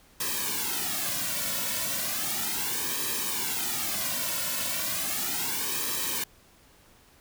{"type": "noise with flanger", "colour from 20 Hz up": "white", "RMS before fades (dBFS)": -30, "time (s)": [0.2, 6.24], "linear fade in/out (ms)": 5, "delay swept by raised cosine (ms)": [1.4, 2.5], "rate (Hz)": 0.35, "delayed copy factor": -0.9, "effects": ["pink hiss -58 dBFS RMS until 7.2 s"]}